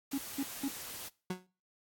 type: noise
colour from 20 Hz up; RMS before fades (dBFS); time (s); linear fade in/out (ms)
white; -44; 0.11-1.09; 10
type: tone bursts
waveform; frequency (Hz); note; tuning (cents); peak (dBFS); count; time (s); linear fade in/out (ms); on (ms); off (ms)
triangle; 276; C#4; -7; -29; 3; 0.13-0.683; 5; 51; 200
type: tone with exponential decay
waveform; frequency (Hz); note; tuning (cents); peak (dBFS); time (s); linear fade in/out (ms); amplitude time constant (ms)
30% pulse; 183.4; F#3; -15; -29; 1.3-1.47; 5; 35
effects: noise-tail reverb RT60 0.4 s tail -23 dB re dry + AAC 64 kbps